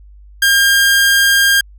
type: tone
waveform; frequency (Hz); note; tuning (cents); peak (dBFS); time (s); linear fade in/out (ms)
sawtooth; 1608; G6; +44; -5; 0.42-1.61; 5
effects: added 50 Hz sine -37 dBFS peak until 1.78 s